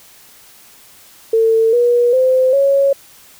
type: tone with pitch steps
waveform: sine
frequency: 449.4 / 481.7 / 516.2 / 553.3 Hz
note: A4 / B4 / C5 / C#5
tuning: +37 / -43 / -23 / -3 cents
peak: -9 dBFS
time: 1.33-2.93 s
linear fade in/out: 5 ms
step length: 400 ms
effects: white hiss -44 dBFS RMS until 3.39 s